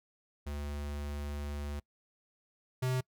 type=tone pair in turn; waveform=square; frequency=72.6 / 128.28 Hz; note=D2 / C3; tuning=-19 / -34 cents; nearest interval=minor seventh; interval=985 cents; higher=second; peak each=-37 / -30 dBFS; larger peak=second; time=0.46-1.8 / 2.82-3.01 s; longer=first; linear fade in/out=10 ms; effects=noise-tail reverb RT60 0.1 s tail -25 dB re dry